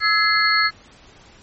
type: tone cluster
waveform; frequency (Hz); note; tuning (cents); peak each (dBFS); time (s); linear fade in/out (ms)
sine; 1302 / 1683 / 2072 / 4341; E6 / G#6 / C7 / C#8; -22 / +23 / -17 / -37; -20; 0-0.71; 50
effects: pink hiss -48 dBFS RMS until 1.42 s + MP3 32 kbps